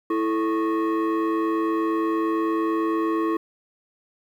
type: tone with frequency modulation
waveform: sine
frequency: 329.6 Hz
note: E4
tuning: in tune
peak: -18 dBFS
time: 0.1-3.37 s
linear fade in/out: 5 ms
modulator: 768 Hz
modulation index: 0.91
effects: tanh soft clip ceiling -19 dBFS + 9-bit